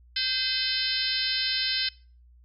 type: harmonic tone with a mistuned harmonic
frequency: 513 Hz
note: C5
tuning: 34 cents flat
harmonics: 3 / 4 / 5 / 6 / 7 / 8 / 9 / 10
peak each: -35 / -36 / -37 / -32 / -34 / -31 / -34 / -31 dBFS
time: 0.16-1.89 s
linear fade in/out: 5 ms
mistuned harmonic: 3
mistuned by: +30 cents
effects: noise-tail reverb RT60 0.4 s tail -23 dB re dry + added 60 Hz sine -52 dBFS peak until 2.44 s